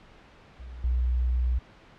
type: tone with level steps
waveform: sine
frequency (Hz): 61.6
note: B1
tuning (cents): -4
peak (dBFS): -38 / -22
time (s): 0.59-1.59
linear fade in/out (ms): 10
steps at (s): 0.84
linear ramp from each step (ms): 2
effects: pink hiss -53 dBFS RMS until 1.98 s + low-pass 3000 Hz 12 dB/octave